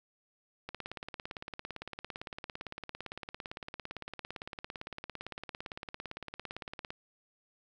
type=click train; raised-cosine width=0.3 ms; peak=-24 dBFS; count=111; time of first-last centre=0.69-6.905 s; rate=17.7 Hz; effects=11-bit